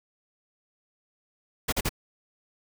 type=noise bursts; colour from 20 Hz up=pink; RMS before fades=-26 dBFS; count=3; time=1.68-1.893 s; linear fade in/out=10 ms; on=45 ms; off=39 ms; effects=none